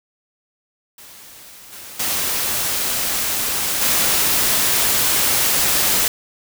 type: noise with level steps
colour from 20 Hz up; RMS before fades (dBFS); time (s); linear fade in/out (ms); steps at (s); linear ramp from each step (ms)
white; -41 / -36 / -21 / -17; 0.98-6.08; 2; 1.72 / 1.99 / 3.81; 10
effects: none